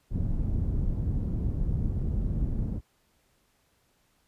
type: low-pass noise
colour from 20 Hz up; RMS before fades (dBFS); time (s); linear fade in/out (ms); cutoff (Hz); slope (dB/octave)
pink; -28; 0.1-2.81; 50; 170; 12
effects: pink hiss -69 dBFS RMS until 4.27 s + resampled to 32000 Hz